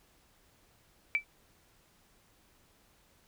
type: tone with exponential decay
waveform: sine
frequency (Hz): 2321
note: D7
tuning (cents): -21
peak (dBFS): -21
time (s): 1.15-1.24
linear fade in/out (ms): 0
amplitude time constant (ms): 19
effects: pink hiss -66 dBFS RMS until 3.27 s